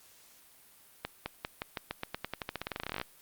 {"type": "accelerating click train", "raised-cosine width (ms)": 0.3, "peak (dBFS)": -18, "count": 27, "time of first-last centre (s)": [1.05, 3.014], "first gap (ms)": 210, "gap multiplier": 0.9, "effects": ["white hiss -59 dBFS RMS until 3.21 s", "Opus 48 kbps"]}